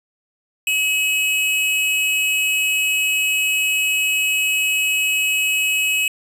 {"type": "tone pair together", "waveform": "square", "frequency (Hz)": [2560, 2933], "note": ["D#7", "F#7"], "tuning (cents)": [49, -16], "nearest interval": "major second", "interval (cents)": 235, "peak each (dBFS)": [-18, -24], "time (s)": [0.67, 6.08], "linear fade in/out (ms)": 2, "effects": ["resampled to 32000 Hz", "7-bit"]}